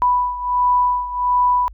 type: beating tone pair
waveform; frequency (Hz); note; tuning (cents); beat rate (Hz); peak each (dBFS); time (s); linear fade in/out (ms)
sine; 987.8 / 989.2; B5 / B5; 0 / +3; 1.4; -16 / -20; 0.02-1.68; 0
effects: added 50 Hz sine -37 dBFS peak until 1.73 s